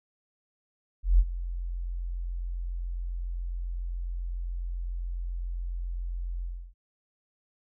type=tone with ADSR envelope; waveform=sine; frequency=43.65 Hz; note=F1; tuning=in tune; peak=-14 dBFS; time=1.03-6.74 s; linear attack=160 ms; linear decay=47 ms; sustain=-16 dB; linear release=310 ms; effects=none